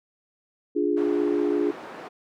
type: chord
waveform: sine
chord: D diminished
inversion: none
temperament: equal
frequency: 293.7 / 349.2 / 415.3 Hz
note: D4 / F4 / Ab4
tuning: 0 / 0 / 0 cents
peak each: -25 dBFS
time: 0.75-1.72 s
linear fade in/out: 20 ms
type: band-pass noise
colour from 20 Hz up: white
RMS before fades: -40 dBFS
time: 0.96-2.09 s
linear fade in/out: 20 ms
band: 250 to 1000 Hz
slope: 12 dB/octave
effects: none